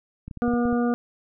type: clicks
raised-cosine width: 5 ms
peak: -23 dBFS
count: 7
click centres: 0.28 / 0.312 / 0.373 / 0.48 / 0.537 / 0.655 / 0.728 s
type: harmonic tone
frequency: 240 Hz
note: B3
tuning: 49 cents flat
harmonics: 1 / 2 / 3 / 5 / 6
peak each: -21 / -27 / -31 / -35 / -37 dBFS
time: 0.42-0.94 s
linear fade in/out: 0 ms
effects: none

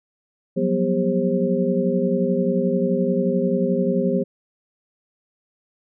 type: tone cluster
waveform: sine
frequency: 179.2 / 190.6 / 244.1 / 400.3 / 532 Hz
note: F3 / G3 / B3 / G4 / C5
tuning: +45 / -48 / -20 / +36 / +29 cents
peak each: -24 dBFS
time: 0.56-4.24 s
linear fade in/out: 20 ms
effects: none

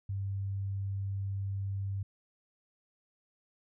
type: tone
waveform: sine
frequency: 98.2 Hz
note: G2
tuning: 4 cents sharp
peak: -32 dBFS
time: 0.09-2.03 s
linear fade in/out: 5 ms
effects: none

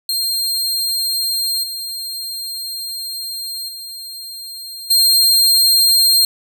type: tone with level steps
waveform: sawtooth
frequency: 4197 Hz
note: C8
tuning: 5 cents sharp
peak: -14 / -21 / -26 / -7 dBFS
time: 0.09-6.25 s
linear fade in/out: 2 ms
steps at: 1.63 / 3.68 / 4.9 s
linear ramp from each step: 10 ms
effects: none

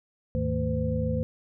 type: tone cluster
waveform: sine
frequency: 77 / 104.8 / 157.2 / 224.3 / 509 Hz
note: D#2 / G#2 / D#3 / A3 / C5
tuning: -17 / +16 / +18 / +34 / -48 cents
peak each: -31 dBFS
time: 0.35-1.23 s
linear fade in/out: 0 ms
effects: none

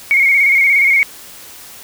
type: tone with vibrato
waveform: sine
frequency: 2194 Hz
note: C#7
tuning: 18 cents flat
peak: -8 dBFS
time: 0.11-1.03 s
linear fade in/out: 0 ms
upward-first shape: square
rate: 17 Hz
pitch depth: 41 cents each way
effects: white hiss -36 dBFS RMS until 1.83 s

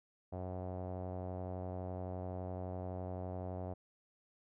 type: tone with low-pass filter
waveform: sawtooth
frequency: 91.8 Hz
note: F#2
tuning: 13 cents flat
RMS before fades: -42 dBFS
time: 0.32-3.74 s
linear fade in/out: 10 ms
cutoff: 680 Hz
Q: 3.5
effects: none

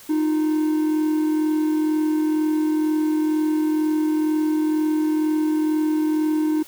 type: tone pair together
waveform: triangle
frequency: 308.6 / 350.7 Hz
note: D#4 / F4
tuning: -14 / +7 cents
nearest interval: major second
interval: 221 cents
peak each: -16 / -28 dBFS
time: 0.09-6.63 s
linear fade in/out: 10 ms
effects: white hiss -45 dBFS RMS until 6.67 s

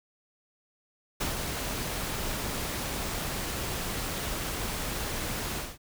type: noise with ADSR envelope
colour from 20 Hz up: pink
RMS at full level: -30 dBFS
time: 1.2-5.78 s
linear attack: 10 ms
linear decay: 140 ms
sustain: -3 dB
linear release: 210 ms
effects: none

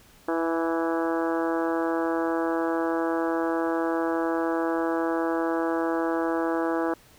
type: harmonic tone with a mistuned harmonic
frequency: 164.81 Hz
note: E3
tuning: in tune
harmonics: 2 / 3 / 4 / 5 / 6 / 7 / 8 / 9 / 10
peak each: -26 / -30 / -32 / -34 / -36 / -37 / -38 / -39 / -40 dBFS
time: 0.28-6.94 s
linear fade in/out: 5 ms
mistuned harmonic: 5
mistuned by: +20 cents
effects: pink hiss -55 dBFS RMS until 7.18 s

